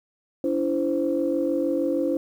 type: tone cluster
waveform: sine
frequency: 286.2 / 332.6 / 520 Hz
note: D4 / E4 / C5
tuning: -45 / +16 / -11 cents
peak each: -25 dBFS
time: 0.44-2.17 s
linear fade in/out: 2 ms
effects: tanh soft clip ceiling -12 dBFS + 9-bit